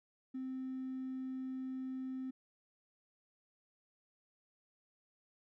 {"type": "tone with hard clipping", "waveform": "triangle", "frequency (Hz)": 260.6, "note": "C4", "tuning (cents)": -7, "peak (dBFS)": -39, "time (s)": [0.34, 2.31], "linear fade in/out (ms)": 10, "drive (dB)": 3, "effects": []}